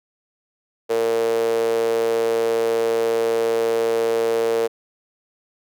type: tone with high-pass filter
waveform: sawtooth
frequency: 114.6 Hz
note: A#2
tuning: 29 cents flat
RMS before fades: -20 dBFS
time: 0.89-4.68 s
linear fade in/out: 20 ms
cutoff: 470 Hz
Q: 7.9
effects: none